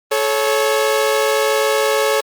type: tone pair together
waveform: sawtooth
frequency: 431.7 / 553 Hz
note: A4 / C#5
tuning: -33 / -4 cents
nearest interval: major third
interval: 429 cents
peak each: -13 dBFS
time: 0.11-2.21 s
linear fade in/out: 10 ms
effects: Opus 32 kbps